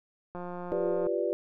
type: click train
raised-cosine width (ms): 1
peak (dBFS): -26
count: 128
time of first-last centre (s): 0.35-1.068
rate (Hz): 177
type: chord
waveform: sine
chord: G dominant seventh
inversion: third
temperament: equal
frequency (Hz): 349.2 / 392 / 493.9 / 587.3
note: F4 / G4 / B4 / D5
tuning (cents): 0 / 0 / 0 / 0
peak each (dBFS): -32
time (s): 0.72-1.33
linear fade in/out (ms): 0
effects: none